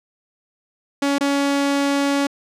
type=tone with dropouts; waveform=sawtooth; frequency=281 Hz; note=C#4; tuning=24 cents sharp; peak=-13 dBFS; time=1.02-2.27 s; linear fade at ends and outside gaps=5 ms; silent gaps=1.184-1.208 s; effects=low-pass 9000 Hz 12 dB/octave